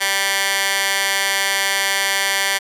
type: tone with high-pass filter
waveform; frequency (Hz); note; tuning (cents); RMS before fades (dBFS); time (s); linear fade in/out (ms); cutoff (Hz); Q
15% pulse; 196; G3; 0; -19; 0-2.59; 20; 1600; 1
effects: resampled to 32000 Hz